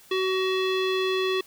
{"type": "tone with low-pass filter", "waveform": "square", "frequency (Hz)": 376.4, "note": "F#4", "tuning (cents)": 30, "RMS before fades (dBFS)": -25, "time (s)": [0.11, 1.41], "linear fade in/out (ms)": 5, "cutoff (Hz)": 3400, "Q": 3.4, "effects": ["white hiss -53 dBFS RMS until 1.46 s"]}